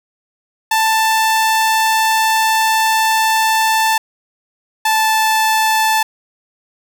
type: tone pair in turn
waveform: sawtooth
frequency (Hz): 884 / 877.4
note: A5 / A5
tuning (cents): +8 / -5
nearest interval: unison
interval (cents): 13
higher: first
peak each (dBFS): -8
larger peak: neither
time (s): 0.71-3.98 / 4.85-6.03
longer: first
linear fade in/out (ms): 5
effects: none